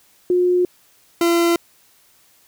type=tone pair in turn; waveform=sine / 40% pulse; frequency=358.8 / 340.4 Hz; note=F4 / F4; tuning=+47 / -44 cents; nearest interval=minor second; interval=91 cents; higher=first; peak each=-13 dBFS; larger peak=neither; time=0.3-0.65 / 1.21-1.56 s; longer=neither; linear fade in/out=2 ms; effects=white hiss -55 dBFS RMS until 2.47 s